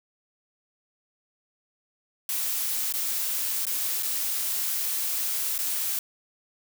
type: noise with dropouts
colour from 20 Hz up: blue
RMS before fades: -28 dBFS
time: 2.29-5.99 s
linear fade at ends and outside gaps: 2 ms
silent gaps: 2.925-2.938 / 3.654-3.667 / 4.026-4.03 / 5.58-5.588 s
effects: none